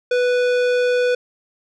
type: tone with tanh clipping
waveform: sine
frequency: 493.9 Hz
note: B4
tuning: in tune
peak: -17 dBFS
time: 0.11-1.15 s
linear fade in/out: 5 ms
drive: 17 dB
effects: none